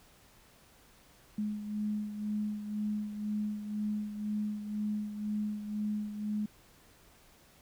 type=beating tone pair; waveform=sine; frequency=210 / 212 Hz; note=G#3 / G#3; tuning=+19 / +36 cents; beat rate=2 Hz; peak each=-33 / -40 dBFS; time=1.38-6.46 s; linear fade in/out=5 ms; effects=pink hiss -61 dBFS RMS until 7.61 s